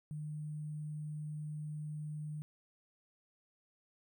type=tone with sample-and-hold; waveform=sine; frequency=151.6 Hz; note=D#3; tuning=45 cents flat; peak=-39 dBFS; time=0.11-2.42 s; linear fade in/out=0 ms; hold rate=8820 Hz; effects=none